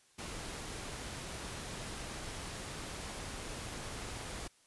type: noise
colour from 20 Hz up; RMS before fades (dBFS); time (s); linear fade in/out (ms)
pink; -43; 0.18-4.48; 10
effects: white hiss -67 dBFS RMS until 4.66 s + resampled to 24000 Hz